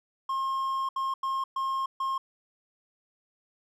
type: tone bursts at uneven times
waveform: triangle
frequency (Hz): 1070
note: C6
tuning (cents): +38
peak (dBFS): -25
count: 5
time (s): 0.29-0.89 / 0.96-1.14 / 1.23-1.44 / 1.56-1.86 / 2-2.18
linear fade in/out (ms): 5
effects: none